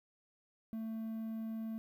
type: tone with quantisation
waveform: triangle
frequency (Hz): 222.8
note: A3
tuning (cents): +22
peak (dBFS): -36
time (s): 0.73-1.78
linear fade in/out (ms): 0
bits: 11
effects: none